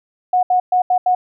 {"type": "tone bursts at uneven times", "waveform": "sine", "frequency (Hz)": 730, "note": "F#5", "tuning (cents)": -24, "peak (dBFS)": -11, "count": 5, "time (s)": [[0.33, 0.43], [0.5, 0.6], [0.72, 0.82], [0.9, 0.98], [1.06, 1.15]], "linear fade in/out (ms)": 5, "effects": []}